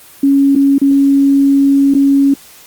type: tone with dropouts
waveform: sine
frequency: 277.2 Hz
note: C#4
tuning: in tune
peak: -6 dBFS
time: 0.23-2.34 s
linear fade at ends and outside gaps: 5 ms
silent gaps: 0.553-0.559 / 0.783-0.815 / 1.94-1.948 s
effects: white hiss -39 dBFS RMS until 2.66 s + Opus 24 kbps